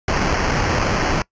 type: noise with sample-and-hold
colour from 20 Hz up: pink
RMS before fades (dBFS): -19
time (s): 0.08-1.22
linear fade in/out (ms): 2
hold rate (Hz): 3675
effects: noise-tail reverb RT60 0.1 s tail -23 dB re dry + resampled to 16000 Hz